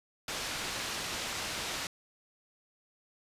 white low-pass noise, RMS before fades -37 dBFS, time 0.28-1.87 s, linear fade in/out 2 ms, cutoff 5200 Hz, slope 12 dB/octave, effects resampled to 32000 Hz

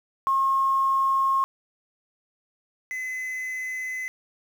sine / triangle tone pair in turn, 1078 / 2029 Hz, C#6 / B6, -49 / +46 cents, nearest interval major seventh, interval 1095 cents, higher second, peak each -19 / -27 dBFS, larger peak first, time 0.27-1.44 / 2.91-4.08 s, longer neither, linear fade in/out 0 ms, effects 8-bit

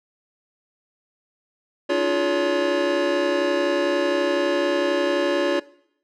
square tone cluster, 288.3 / 321 / 352.4 / 423.1 / 566 Hz, D4 / E4 / F4 / G#4 / C#5, -32 / -46 / +16 / +32 / +36 cents, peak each -28 / -32 / -24 / -31 / -23 dBFS, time 1.89-5.6 s, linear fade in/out 10 ms, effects noise-tail reverb RT60 0.7 s tail -20 dB re dry + low-pass 4000 Hz 12 dB/octave

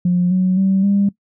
sine tone with pitch steps, 178 / 185.02 / 192.32 / 199.91 Hz, F3 / F#3 / G3 / G3, +33 / 0 / -33 / +34 cents, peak -11 dBFS, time 0.05-1.09 s, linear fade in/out 5 ms, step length 260 ms, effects noise-tail reverb RT60 0.1 s tail -19 dB re dry + tanh soft clip ceiling -7 dBFS

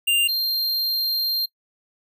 square tone pair in turn, 2794 / 4186 Hz, F7 / C8, 0 / 0 cents, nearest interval perfect fifth, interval 700 cents, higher second, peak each -17 / -21 dBFS, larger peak first, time 0.07-0.28 / 0.28-1.46 s, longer second, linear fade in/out 10 ms, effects noise-tail reverb RT60 0.1 s tail -23 dB re dry

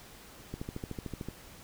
click train, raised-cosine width 3 ms, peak -24 dBFS, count 11, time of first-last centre 0.54-1.286 s, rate 13.4 Hz, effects pink hiss -52 dBFS RMS until 1.63 s

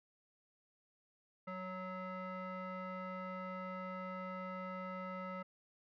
sine tone with frequency modulation, 554.4 Hz, C#5, in tune, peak -40 dBFS, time 1.47-5.43 s, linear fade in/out 10 ms, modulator 741 Hz, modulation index 1.5, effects tanh soft clip ceiling -38 dBFS

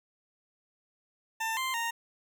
20% pulse tone with pitch steps, 895 / 1045 / 927 Hz, A5 / C6 / A#5, +29 / -2 / -10 cents, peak -25 dBFS, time 1.4-1.91 s, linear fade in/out 10 ms, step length 170 ms, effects none

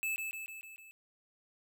square tone with echo, 2618 Hz, E7, 13 cents flat, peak -33 dBFS, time 0.03-0.16 s, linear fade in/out 0 ms, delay 150 ms, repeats 5, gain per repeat -4 dB, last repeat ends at 0.91 s, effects none

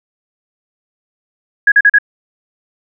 sine tone bursts, 1661.2 Hz, G#6, in tune, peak -4 dBFS, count 4, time 1.67-1.986 s, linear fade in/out 5 ms, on 49 ms, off 40 ms, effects none

